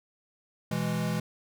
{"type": "chord", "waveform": "square", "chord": "E major", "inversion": "second", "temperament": "equal", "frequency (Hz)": [123.47, 164.81, 207.7], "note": ["B2", "E3", "G#3"], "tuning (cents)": [0, 0, 0], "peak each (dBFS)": [-35, -31, -33], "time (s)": [0.71, 1.2], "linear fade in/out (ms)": 5, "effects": []}